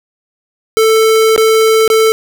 square tone with dropouts, 442.3 Hz, A4, 9 cents sharp, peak -7 dBFS, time 0.77-2.12 s, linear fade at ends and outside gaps 0 ms, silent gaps 1.362-1.378 / 1.878-1.901 s, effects none

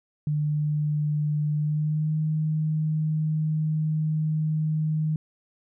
sine tone with pitch glide, 149.9 to 155.37 Hz, D3 to D#3, +36 to -2 cents, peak -22 dBFS, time 0.27-5.16 s, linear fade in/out 2 ms, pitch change +62 cents, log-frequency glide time 1.57-2.16 s, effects none

